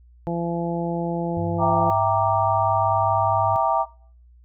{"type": "harmonic tone", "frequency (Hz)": 170, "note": "F3", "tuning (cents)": -46, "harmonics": [1, 2, 3, 4, 5], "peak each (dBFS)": [-26, -29, -31, -32, -33], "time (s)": [0.27, 1.9], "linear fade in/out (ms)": 0}
{"type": "tone with pitch glide", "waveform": "sine", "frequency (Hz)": [100, 101.45], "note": ["G2", "G#2"], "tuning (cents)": [35, -40], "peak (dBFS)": -27, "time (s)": [1.37, 3.56], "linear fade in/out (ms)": 0, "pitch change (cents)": 25, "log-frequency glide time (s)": [1.75, 2.15]}
{"type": "chord", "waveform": "sine", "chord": "E half-diminished seventh", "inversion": "none", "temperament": "equal", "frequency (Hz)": [659.3, 784, 932.3, 1174.7], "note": ["E5", "G5", "Bb5", "D6"], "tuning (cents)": [0, 0, 0, 0], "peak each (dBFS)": [-22, -23, -22, -25], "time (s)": [1.58, 3.86], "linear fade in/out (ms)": 50}
{"effects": ["noise-tail reverb RT60 0.5 s tail -22 dB re dry", "added 60 Hz sine -48 dBFS peak until 4.44 s"]}